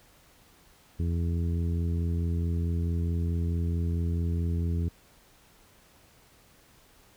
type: harmonic tone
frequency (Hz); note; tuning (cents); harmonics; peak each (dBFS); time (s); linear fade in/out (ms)
84.6; E2; +45; 1 / 2 / 3 / 4 / 5; -26 / -33 / -39 / -43 / -44; 0.99-4.89; 10
effects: pink hiss -59 dBFS RMS until 7.16 s

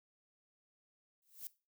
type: noise with exponential growth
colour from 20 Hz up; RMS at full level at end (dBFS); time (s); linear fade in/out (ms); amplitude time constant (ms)
violet; -42; 1.22-1.47; 0; 54
effects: noise-tail reverb RT60 0.3 s tail -19 dB re dry

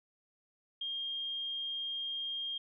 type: tone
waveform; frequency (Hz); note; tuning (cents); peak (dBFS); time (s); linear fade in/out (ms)
sine; 3219; G7; +45; -35; 0.81-2.58; 5
effects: none

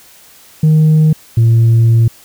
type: tone pair in turn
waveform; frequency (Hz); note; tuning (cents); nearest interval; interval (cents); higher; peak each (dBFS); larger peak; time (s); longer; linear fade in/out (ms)
sine; 155.7 / 114.84; D#3 / A#2; +2 / -25; perfect fourth; 527; first; -3; neither; 0.63-1.13 / 1.37-2.08; second; 5
effects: tanh soft clip ceiling -4 dBFS + white hiss -42 dBFS RMS until 2.24 s

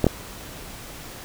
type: clicks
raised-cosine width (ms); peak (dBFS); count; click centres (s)
2; -3; 2; 0.043 / 0.067
effects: pink hiss -39 dBFS RMS until 1.24 s

